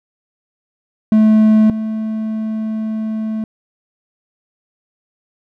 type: tone pair in turn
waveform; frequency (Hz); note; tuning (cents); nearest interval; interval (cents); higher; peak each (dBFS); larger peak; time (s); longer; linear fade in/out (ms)
triangle; 216.8 / 218.8; A3 / A3; -25 / -9; unison; 16; second; -5 / -16; first; 1.12-1.7 / 1.7-3.44; second; 2
effects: none